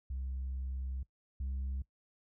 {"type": "tone pair in turn", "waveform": "sine", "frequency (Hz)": [65.41, 66.36], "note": ["C2", "C2"], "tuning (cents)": [0, 25], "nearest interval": "unison", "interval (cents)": 25, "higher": "second", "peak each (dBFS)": [-34, -32], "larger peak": "second", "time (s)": [[0.1, 1.03], [1.4, 1.82]], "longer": "first", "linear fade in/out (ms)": 5, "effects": ["noise-tail reverb RT60 0.1 s tail -20 dB re dry", "tanh soft clip ceiling -33 dBFS"]}